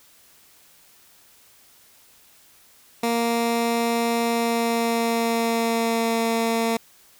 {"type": "tone with pitch glide", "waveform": "15% pulse", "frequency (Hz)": [233.1, 228.4], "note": ["A#3", "A#3"], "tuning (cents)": [0, -35], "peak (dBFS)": -14, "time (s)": [3.03, 6.77], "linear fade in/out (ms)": 5, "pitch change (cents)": -35, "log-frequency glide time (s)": [4.24, 6.2], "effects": ["white hiss -54 dBFS RMS until 7.19 s"]}